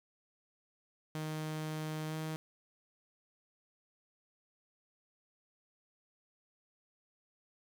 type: tone with pitch glide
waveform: sawtooth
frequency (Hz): 155.56 to 157.46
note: D#3 to D#3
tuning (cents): 0 to +21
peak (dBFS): -33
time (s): 1.15-2.36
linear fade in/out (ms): 0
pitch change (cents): +21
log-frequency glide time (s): 2.08-2.15
effects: 10-bit